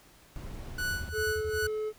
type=noise; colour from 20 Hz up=brown; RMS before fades=-40 dBFS; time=0.36-1.09 s; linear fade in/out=0 ms
type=tone with tremolo; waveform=45% pulse; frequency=1480 Hz; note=F#6; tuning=in tune; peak=-29 dBFS; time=0.78-1.67 s; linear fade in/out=5 ms; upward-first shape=sine; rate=2.6 Hz; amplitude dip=85%
type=tone bursts; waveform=sine; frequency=80.2 Hz; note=E2; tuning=47 cents flat; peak=-35 dBFS; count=9; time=0.91-1.677 s; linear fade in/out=5 ms; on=55 ms; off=34 ms
type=tone with pitch glide; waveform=triangle; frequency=432.8 to 430.1 Hz; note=A4 to A4; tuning=-29 to -39 cents; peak=-28 dBFS; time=1.12-1.93 s; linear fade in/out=50 ms; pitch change=-10 cents; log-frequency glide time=1.43-1.81 s
effects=pink hiss -58 dBFS RMS until 1.98 s